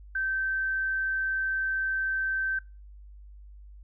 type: tone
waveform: sine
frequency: 1551 Hz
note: G6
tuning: 19 cents flat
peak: -26 dBFS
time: 0.15-2.59 s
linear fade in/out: 5 ms
effects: noise-tail reverb RT60 0.3 s tail -24 dB re dry + added 50 Hz sine -45 dBFS peak until 3.83 s